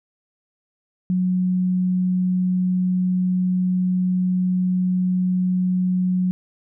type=tone; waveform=sine; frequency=182.9 Hz; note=F#3; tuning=20 cents flat; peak=-17 dBFS; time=1.1-6.31 s; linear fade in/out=0 ms; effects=none